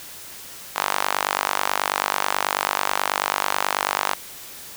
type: tone with high-pass filter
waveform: sawtooth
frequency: 49.21 Hz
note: G1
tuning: 7 cents sharp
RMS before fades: -24 dBFS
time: 0.75-4.15 s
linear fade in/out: 20 ms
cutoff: 960 Hz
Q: 1.8
effects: white hiss -39 dBFS RMS until 4.76 s